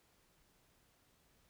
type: silence
effects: pink hiss -72 dBFS RMS until 1.49 s